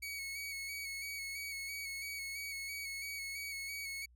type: tone with vibrato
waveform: sawtooth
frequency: 2226 Hz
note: C#7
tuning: 7 cents sharp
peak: -37 dBFS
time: 0.02-4.06 s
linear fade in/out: 10 ms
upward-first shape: square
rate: 3 Hz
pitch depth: 26 cents each way
effects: added 60 Hz sine -61 dBFS peak until 4.15 s